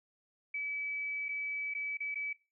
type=tone with dropouts; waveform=sine; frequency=2293 Hz; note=D7; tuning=42 cents flat; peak=-34 dBFS; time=0.54-2.33 s; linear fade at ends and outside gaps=5 ms; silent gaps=1.285-1.289 / 1.739-1.748 / 1.972-2.003 / 2.145-2.155 s; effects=noise-tail reverb RT60 0.3 s tail -19 dB re dry